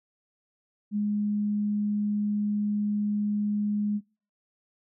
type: tone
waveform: sine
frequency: 207.7 Hz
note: G#3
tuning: in tune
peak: -24 dBFS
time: 0.91-4.01 s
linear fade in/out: 50 ms
effects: noise-tail reverb RT60 0.4 s tail -25 dB re dry